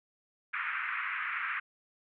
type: band-pass noise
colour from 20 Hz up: pink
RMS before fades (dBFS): -35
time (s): 0.53-1.6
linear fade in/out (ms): 10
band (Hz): 1200 to 2400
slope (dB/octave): 48
effects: none